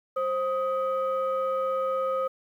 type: tone pair together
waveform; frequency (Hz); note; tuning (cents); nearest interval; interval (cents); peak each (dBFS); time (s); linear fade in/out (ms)
sine; 528 / 1255.8; C5 / D#6; +16 / +16; octave + minor third; 1500; -25 / -28; 0.16-2.28; 10
effects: tanh soft clip ceiling -19 dBFS + 10-bit